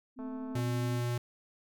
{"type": "tone with tremolo", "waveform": "sine", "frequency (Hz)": 257.5, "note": "C4", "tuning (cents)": -28, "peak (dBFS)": -36, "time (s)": [0.16, 1.02], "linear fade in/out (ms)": 50, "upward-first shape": "sine", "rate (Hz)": 12, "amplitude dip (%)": 25}
{"type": "click train", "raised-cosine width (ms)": 1, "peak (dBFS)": -35, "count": 90, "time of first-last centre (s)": [0.19, 0.596], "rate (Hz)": 219}
{"type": "tone", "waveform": "square", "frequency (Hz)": 120.7, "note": "B2", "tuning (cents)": -39, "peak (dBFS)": -31, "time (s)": [0.55, 1.18], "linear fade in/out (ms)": 5}
{"effects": []}